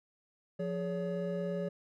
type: tone cluster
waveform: triangle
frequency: 176.3 / 417.5 / 566 Hz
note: F3 / G#4 / C#5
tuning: +17 / +9 / +36 cents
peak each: -34 / -37 / -35 dBFS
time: 0.59-1.69 s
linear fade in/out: 10 ms
effects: none